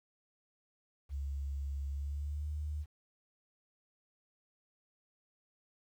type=tone with pitch glide; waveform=sine; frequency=69.6 to 75.03 Hz; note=C#2 to D2; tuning=+8 to +38 cents; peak=-35 dBFS; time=1.09-2.86 s; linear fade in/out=50 ms; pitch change=+130 cents; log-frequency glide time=1.89-2.49 s; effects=11-bit